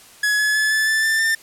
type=tone with pitch steps; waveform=45% pulse; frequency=1687 / 1704.6 / 1722.4 / 1740.4 / 1758.6 / 1777 / 1795.6 Hz; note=G#6 / G#6 / A6 / A6 / A6 / A6 / A6; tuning=+27 / +45 / -37 / -19 / -1 / +17 / +35 cents; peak=-16 dBFS; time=0.23-1.35 s; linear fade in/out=5 ms; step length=160 ms; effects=white hiss -46 dBFS RMS until 1.42 s + low-pass 12000 Hz 12 dB/octave